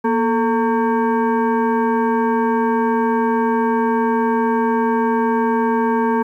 sine tone with frequency modulation, 236.2 Hz, A#3, 23 cents sharp, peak -14 dBFS, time 0.04-6.23 s, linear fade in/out 10 ms, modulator 678 Hz, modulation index 1.3, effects 9-bit

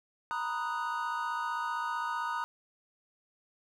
triangle chord, B major seventh, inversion third, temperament equal, 932.3 / 987.8 / 1244.5 / 1480 Hz, A#5 / B5 / D#6 / F#6, 0 / 0 / 0 / 0 cents, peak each -34 / -38 / -34 / -37 dBFS, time 0.31-2.44 s, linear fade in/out 0 ms, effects none

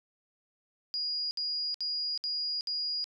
sine tone bursts, 4873 Hz, D#8, 37 cents flat, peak -30 dBFS, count 5, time 0.94-3.042 s, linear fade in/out 0 ms, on 370 ms, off 63 ms, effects none

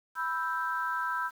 sine chord, E minor, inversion second, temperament equal, 987.8 / 1318.5 / 1568 Hz, B5 / E6 / G6, 0 / 0 / 0 cents, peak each -33 dBFS, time 0.15-1.31 s, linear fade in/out 50 ms, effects tanh soft clip ceiling -19 dBFS + 9-bit

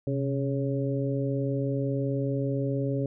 harmonic tone with a mistuned harmonic, 138.59 Hz, C#3, in tune, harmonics 1 / 2 / 3 / 4, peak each -28 / -31 / -33 / -34 dBFS, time 0.07-3.06 s, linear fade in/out 2 ms, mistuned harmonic 1, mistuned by -82 cents, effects none

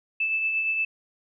sine tone with tremolo, 2631 Hz, E7, 4 cents flat, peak -21 dBFS, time 0.2-0.85 s, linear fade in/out 5 ms, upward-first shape triangle, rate 8.6 Hz, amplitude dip 40%, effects none

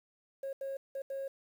sine tone bursts at uneven times, 544 Hz, C#5, 33 cents flat, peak -34 dBFS, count 4, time 0.43-0.53 / 0.61-0.77 / 0.95-1.02 / 1.1-1.28 s, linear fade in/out 5 ms, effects tanh soft clip ceiling -32 dBFS + 10-bit

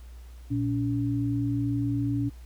sine tone pair together, 117.72 / 283.9 Hz, A#2 / C#4, +17 / +41 cents, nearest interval octave + minor third, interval 1524 cents, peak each -27 dBFS, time 0.5-2.3 s, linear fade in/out 20 ms, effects added 60 Hz sine -42 dBFS peak until 2.45 s + pink hiss -59 dBFS RMS until 2.45 s

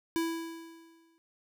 square tone with exponential decay, 330 Hz, E4, 2 cents sharp, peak -27 dBFS, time 0.16-1.18 s, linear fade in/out 0 ms, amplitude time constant 220 ms, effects none

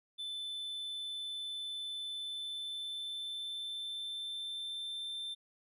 triangle tone with pitch glide, 3520 to 3565 Hz, A7 to A7, 0 to +22 cents, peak -37 dBFS, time 0.18-5.35 s, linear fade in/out 20 ms, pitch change +22 cents, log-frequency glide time 2.13-5.23 s, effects none

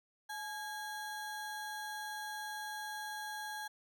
square ring-modulated tone, 1244.5 Hz, D#6, in tune, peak -38 dBFS, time 0.29-3.68 s, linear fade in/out 10 ms, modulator 391 Hz, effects none

